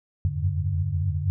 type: tone cluster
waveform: sine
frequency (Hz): 84.6 / 90.2 / 94.1 / 98.9 / 144.5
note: E2 / F#2 / F#2 / G2 / D3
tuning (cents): +45 / -44 / +30 / +16 / -28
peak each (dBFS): -29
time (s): 0.25-1.3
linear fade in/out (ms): 0
effects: none